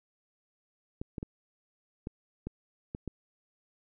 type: clicks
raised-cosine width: 3 ms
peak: -23 dBFS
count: 7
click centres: 1.015 / 1.182 / 1.229 / 2.071 / 2.47 / 2.949 / 3.077 s
effects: none